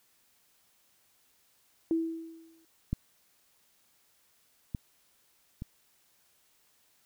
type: tone with exponential decay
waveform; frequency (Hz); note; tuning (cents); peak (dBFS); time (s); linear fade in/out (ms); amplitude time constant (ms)
sine; 327.4; E4; -12; -23; 1.91-2.65; 1; 160
type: clicks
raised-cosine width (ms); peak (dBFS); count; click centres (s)
5; -17 / -21 / -25; 3; 2.93 / 4.748 / 5.621
effects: white hiss -68 dBFS RMS until 7.05 s

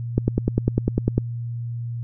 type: click train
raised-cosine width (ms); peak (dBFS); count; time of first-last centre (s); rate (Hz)
3; -5; 11; 0.18-1.18; 10
effects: added 118 Hz sine -26 dBFS peak until 2.03 s

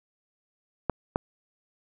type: clicks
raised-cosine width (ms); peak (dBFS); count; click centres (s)
1; -10; 2; 0.897 / 1.159
effects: none

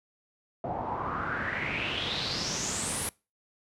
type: noise with low-pass filter sweep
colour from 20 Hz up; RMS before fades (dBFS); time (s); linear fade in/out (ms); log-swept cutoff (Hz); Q
pink; -32; 0.64-3.09; 2; 690 to 11000; 5.6
effects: noise-tail reverb RT60 0.3 s tail -25 dB re dry + high-pass 80 Hz 12 dB/octave

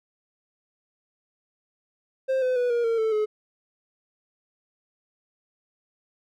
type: tone with pitch steps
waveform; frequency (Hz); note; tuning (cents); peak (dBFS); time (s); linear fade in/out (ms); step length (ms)
triangle; 527 / 508.8 / 491.1 / 474.1 / 457.7 / 441.9 / 426.6; C5 / C5 / B4 / A#4 / A#4 / A4 / G#4; +12 / -48 / -10 / +29 / -32 / +7 / +46; -19; 2.28-3.26; 20; 140
effects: none

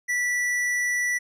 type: tone with hard clipping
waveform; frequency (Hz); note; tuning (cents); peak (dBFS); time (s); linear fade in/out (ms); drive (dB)
sine; 1961; B6; -13; -24; 0.08-1.19; 20; 10
effects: none

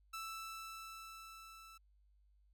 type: tone with level ramp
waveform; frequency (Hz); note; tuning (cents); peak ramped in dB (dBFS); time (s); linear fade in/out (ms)
sawtooth; 1322; E6; +5; -39 to -52; 0.13-1.78; 10
effects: added 50 Hz sine -67 dBFS peak until 2.53 s

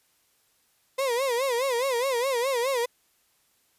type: tone with vibrato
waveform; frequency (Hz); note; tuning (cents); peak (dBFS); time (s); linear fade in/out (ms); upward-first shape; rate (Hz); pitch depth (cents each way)
35% pulse; 507; B4; +45; -22; 0.98-2.86; 10; sine; 4.8; 150
effects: white hiss -67 dBFS RMS until 3.78 s + resampled to 32000 Hz

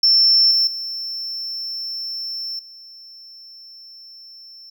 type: tone with level steps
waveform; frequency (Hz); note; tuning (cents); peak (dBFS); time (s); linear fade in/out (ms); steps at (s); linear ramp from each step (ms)
triangle; 5370; E8; +31; -8 / -12 / -24 / -38; 0.03-4.7; 5; 0.51 / 0.67 / 2.59; 2
effects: tanh soft clip ceiling -8 dBFS

